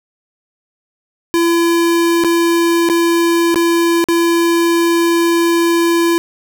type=tone with dropouts; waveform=square; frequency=338.1 Hz; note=E4; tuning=44 cents sharp; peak=-11 dBFS; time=1.34-6.18 s; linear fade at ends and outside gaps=0 ms; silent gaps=2.238-2.246 / 2.889-2.898 / 3.544-3.558 / 4.041-4.086 s; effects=7-bit